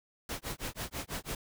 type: noise with tremolo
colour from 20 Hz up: pink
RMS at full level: -36 dBFS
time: 0.29-1.35 s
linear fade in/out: 2 ms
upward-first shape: sine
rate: 6.1 Hz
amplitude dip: 100%
effects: none